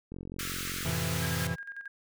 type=click train; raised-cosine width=3 ms; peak=-28 dBFS; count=36; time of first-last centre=0.12-0.896 s; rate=45.1 Hz
type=high-pass noise; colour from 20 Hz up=pink; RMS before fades=-37 dBFS; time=0.39-1.47 s; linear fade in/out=2 ms; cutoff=1200 Hz; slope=96 dB/octave
type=chord; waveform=45% pulse; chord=F major seventh; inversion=none; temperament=equal with one note detuned; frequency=87.76 / 110 / 130.81 / 164.81 Hz; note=F2 / A2 / C3 / E3; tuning=+9 / 0 / 0 / 0 cents; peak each=-36 / -39 / -37 / -33 dBFS; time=0.84-1.56 s; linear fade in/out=20 ms
type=tone with tremolo; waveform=sine; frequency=1623 Hz; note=G#6; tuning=40 cents flat; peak=-37 dBFS; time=1.22-1.88 s; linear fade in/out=5 ms; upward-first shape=square; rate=11 Hz; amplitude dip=65%
effects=none